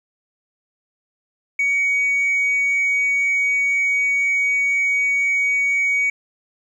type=tone; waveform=sine; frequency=2249 Hz; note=C#7; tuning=24 cents sharp; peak=-14 dBFS; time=1.59-6.1 s; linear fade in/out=5 ms; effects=tanh soft clip ceiling -14 dBFS + 9-bit